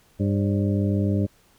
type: harmonic tone with a mistuned harmonic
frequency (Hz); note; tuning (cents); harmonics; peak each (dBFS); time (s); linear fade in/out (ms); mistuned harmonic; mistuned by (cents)
99.8; G2; +32; 1 / 2 / 3 / 4 / 5 / 6; -22 / -24 / -28 / -33 / -35 / -36; 0.19-1.27; 20; 5; +110
effects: pink hiss -59 dBFS RMS until 1.58 s